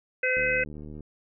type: harmonic tone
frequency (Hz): 510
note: C5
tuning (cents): -44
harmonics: 1 / 3 / 4 / 5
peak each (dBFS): -28 / -28 / -28 / -28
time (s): 0.23-0.64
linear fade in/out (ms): 5
type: click train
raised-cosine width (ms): 3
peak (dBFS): -29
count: 49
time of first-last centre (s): 0.37-1.007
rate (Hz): 75.4
effects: none